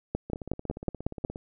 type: two click trains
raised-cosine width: 2 ms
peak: -14 / -24 dBFS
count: 7 / 19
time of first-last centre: 0.15-1.249 / 0.3-1.359 s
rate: 5.46 / 17 Hz
effects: none